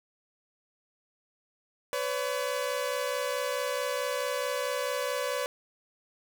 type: tone pair together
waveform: sawtooth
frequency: 503.4 / 568 Hz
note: B4 / C#5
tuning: +33 / +42 cents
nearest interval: major second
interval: 209 cents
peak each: -28 dBFS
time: 1.93-5.46 s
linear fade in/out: 0 ms
effects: none